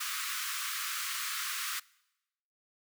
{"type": "high-pass noise", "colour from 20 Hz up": "pink", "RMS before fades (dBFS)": -36, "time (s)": [0, 1.8], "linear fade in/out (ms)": 10, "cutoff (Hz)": 1100, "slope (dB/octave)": 96, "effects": ["noise-tail reverb RT60 0.9 s tail -23 dB re dry"]}